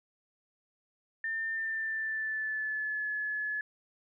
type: tone with pitch glide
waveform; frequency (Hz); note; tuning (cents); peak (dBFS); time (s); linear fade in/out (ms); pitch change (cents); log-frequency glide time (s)
sine; 1800 to 1709.8; A6 to G#6; +39 to +50; -31; 1.24-3.61; 2; -89; 1.51-3.09
effects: none